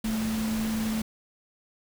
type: tone in noise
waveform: sine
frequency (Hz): 220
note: A3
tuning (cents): 0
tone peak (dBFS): -26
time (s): 0.04-1.02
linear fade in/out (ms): 5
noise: pink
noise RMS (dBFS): -36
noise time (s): 0.04-1.02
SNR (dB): +7
effects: none